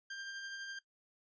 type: tone with tremolo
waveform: sawtooth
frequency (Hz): 1589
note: G6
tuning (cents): +23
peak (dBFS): -38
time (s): 0.1-0.79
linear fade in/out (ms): 5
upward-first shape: sine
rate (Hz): 12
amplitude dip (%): 30
effects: noise-tail reverb RT60 0.1 s tail -17 dB re dry + resampled to 16000 Hz